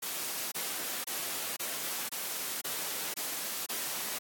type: noise bursts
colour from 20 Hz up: white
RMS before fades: -36 dBFS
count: 8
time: 0.02-4.188 s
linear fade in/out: 10 ms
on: 500 ms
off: 24 ms
effects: high-pass 200 Hz 12 dB/octave + AAC 64 kbps